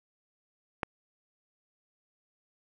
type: click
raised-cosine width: 0.5 ms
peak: -14 dBFS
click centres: 0.832 s
effects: none